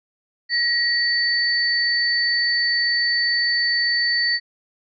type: tone pair together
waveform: sine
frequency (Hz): 1906 / 4519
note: A#6 / C#8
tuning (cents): +38 / +33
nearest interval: octave + minor third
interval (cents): 1495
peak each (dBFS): -20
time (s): 0.49-4.4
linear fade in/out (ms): 50
effects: none